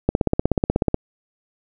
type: click train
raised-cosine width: 2 ms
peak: -3 dBFS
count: 15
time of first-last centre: 0.09-0.944 s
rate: 16.4 Hz
effects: none